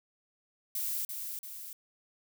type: noise with echo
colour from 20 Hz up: violet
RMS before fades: -34 dBFS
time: 0.75-1.05 s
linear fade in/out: 2 ms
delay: 340 ms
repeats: 2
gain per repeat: -5 dB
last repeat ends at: 1.73 s
effects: none